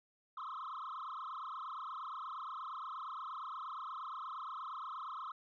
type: tone with frequency modulation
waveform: sine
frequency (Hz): 1174.7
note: D6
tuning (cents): 0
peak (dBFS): -39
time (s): 0.37-5.32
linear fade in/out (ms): 5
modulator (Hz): 28.5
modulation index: 5.2
effects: tanh soft clip ceiling -40 dBFS